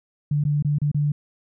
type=tone with dropouts; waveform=sine; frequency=146.83 Hz; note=D3; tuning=in tune; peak=-18 dBFS; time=0.31-1.12 s; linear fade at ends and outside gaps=5 ms; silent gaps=0.439-0.45 / 0.625-0.647 / 0.785-0.816 / 0.916-0.945 s; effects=none